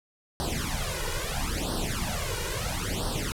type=noise with flanger; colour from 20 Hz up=pink; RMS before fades=-30 dBFS; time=0.4-3.32 s; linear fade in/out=0 ms; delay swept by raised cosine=0.21 to 2.11 ms; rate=0.75 Hz; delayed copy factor=+0.95; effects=low-pass 12000 Hz 12 dB/octave